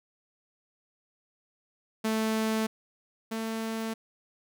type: tone pair in turn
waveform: sawtooth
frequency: 220 / 223.5 Hz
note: A3 / A3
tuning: 0 / +27 cents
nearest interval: unison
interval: 27 cents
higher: second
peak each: -22 / -27 dBFS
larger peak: first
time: 2.04-2.67 / 3.31-3.94 s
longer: neither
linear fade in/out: 10 ms
effects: none